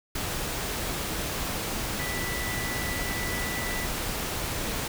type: tone in noise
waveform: sine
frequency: 1975.5 Hz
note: B6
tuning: in tune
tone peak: -34 dBFS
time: 1.99-3.85 s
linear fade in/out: 5 ms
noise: pink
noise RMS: -31 dBFS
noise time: 0.15-4.88 s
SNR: -6 dB
effects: none